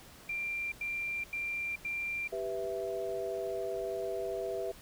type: tone bursts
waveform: sine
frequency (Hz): 2372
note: D7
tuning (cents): +17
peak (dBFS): -33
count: 4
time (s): 0.29-2.277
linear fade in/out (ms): 5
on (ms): 430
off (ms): 89
type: chord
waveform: sine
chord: E minor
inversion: first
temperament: equal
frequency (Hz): 392 / 493.9 / 659.3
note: G4 / B4 / E5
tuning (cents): 0 / 0 / 0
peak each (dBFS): -37 / -39 / -37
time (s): 2.32-4.72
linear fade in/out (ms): 10
effects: pink hiss -54 dBFS RMS until 4.81 s